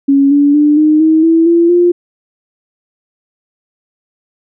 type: tone with pitch steps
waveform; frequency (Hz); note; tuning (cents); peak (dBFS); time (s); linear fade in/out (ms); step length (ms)
sine; 277.3 / 286.7 / 296.5 / 306.6 / 317.1 / 327.9 / 339 / 350.6; C#4 / D4 / D4 / D#4 / D#4 / E4 / E4 / F4; +1 / -42 / +17 / -25 / +33 / -9 / +49 / +7; -5; 0.08-1.92; 10; 230
effects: none